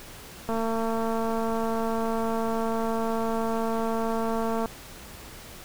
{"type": "click train", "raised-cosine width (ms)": 1, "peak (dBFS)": -16, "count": 943, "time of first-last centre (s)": [0.49, 4.658], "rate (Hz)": 226, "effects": ["pink hiss -44 dBFS RMS until 5.64 s"]}